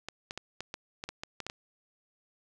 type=clicks; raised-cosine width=0.2 ms; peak=-20 dBFS; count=11; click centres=0.086 / 0.309 / 0.376 / 0.606 / 0.741 / 1.039 / 1.09 / 1.235 / 1.403 / 1.466 / 1.499 s; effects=none